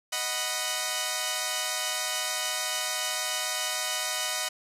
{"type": "chord", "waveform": "5% pulse", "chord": "B major", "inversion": "first", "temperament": "equal", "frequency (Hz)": [622.3, 740, 987.8], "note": ["D#5", "F#5", "B5"], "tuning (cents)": [0, 0, 0], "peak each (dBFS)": -21, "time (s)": [0.12, 4.49], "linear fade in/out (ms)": 10, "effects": ["resampled to 32000 Hz", "9-bit"]}